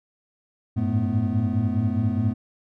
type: tone cluster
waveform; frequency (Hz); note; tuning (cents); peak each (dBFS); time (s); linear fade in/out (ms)
triangle; 96.9 / 106.8 / 111.5 / 217.2 / 249.1; G2 / G#2 / A2 / A3 / B3; -20 / +49 / +23 / -22 / +15; -25; 0.76-2.34; 20
effects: none